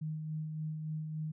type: tone with tremolo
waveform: sine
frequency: 155.56 Hz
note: D#3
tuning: in tune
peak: -34 dBFS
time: 0.01-1.32 s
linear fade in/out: 10 ms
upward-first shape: sine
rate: 3.5 Hz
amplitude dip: 35%
effects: none